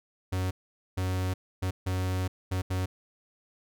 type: tone bursts at uneven times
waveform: 45% pulse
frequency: 92.7 Hz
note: F#2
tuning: 4 cents sharp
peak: -27 dBFS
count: 6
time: 0.32-0.51 / 0.97-1.34 / 1.62-1.71 / 1.86-2.28 / 2.51-2.62 / 2.7-2.86 s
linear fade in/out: 10 ms
effects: none